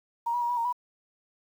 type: tone with pitch steps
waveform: sine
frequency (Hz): 937 / 968 / 950 / 973 / 928 / 979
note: A#5 / B5 / A#5 / B5 / A#5 / B5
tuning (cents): +9 / -35 / +33 / -26 / -8 / -15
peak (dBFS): -25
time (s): 0.26-0.728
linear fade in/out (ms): 10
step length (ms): 78
effects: 9-bit